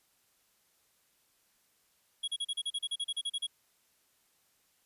square tone bursts, 3322 Hz, G#7, in tune, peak -32 dBFS, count 15, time 2.23-3.469 s, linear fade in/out 10 ms, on 49 ms, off 36 ms, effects white hiss -71 dBFS RMS until 4.85 s + resampled to 32000 Hz

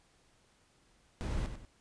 brown noise with echo, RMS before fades -35 dBFS, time 1.21-1.46 s, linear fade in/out 0 ms, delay 95 ms, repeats 2, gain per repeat -8 dB, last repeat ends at 1.65 s, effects pink hiss -68 dBFS RMS until 1.8 s + resampled to 22050 Hz

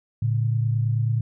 sine tone pair together, 112.7 / 141.99 Hz, A2 / C#3, +42 / +42 cents, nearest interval major third, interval 400 cents, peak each -20 / -27 dBFS, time 0.22-1.21 s, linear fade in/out 5 ms, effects none

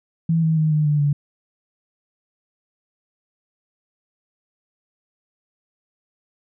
sine tone with pitch steps, 164.2 / 160.08 / 156.06 / 152.15 / 148.33 / 144.61 Hz, E3 / D#3 / D#3 / D#3 / D3 / D3, -6 / +50 / +6 / -38 / +18 / -26 cents, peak -15 dBFS, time 0.29-1.13 s, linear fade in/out 5 ms, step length 140 ms, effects none

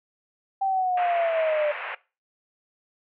sine linear sweep, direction down, 784 to 587.3 Hz, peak -21 dBFS, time 0.61-1.72 s, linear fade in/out 10 ms
white band-pass noise, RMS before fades -34 dBFS, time 0.97-1.95 s, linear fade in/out 5 ms, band 500 to 2600 Hz, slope 48 dB/octave
effects noise-tail reverb RT60 0.3 s tail -20 dB re dry

